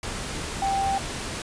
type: tone in noise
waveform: sine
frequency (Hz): 784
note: G5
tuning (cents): 0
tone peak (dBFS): -22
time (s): 0.62-0.98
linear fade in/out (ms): 2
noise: pink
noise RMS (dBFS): -32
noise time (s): 0.03-1.42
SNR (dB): +7
effects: resampled to 22050 Hz